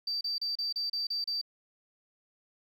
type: tone bursts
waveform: sine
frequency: 4655 Hz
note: D8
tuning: 16 cents flat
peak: -29 dBFS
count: 8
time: 0.07-1.414 s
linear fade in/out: 5 ms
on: 140 ms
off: 32 ms
effects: tanh soft clip ceiling -25 dBFS + 11-bit